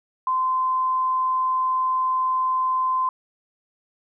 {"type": "tone", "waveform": "sine", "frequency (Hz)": 1033, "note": "C6", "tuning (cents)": -22, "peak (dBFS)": -19, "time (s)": [0.27, 3.09], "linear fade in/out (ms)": 2, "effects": []}